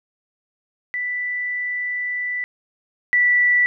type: tone pair in turn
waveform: sine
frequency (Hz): 1978 / 1963.2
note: B6 / B6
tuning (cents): +2 / -11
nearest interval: unison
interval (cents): 13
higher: first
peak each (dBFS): -22 / -13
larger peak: second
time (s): 0.94-2.44 / 3.13-3.66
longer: first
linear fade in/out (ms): 0
effects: none